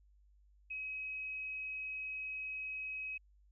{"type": "tone", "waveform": "sine", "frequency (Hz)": 2545, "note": "D#7", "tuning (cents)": 39, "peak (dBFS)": -39, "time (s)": [0.7, 3.18], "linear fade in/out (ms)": 10, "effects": ["added 50 Hz sine -63 dBFS peak until 3.51 s"]}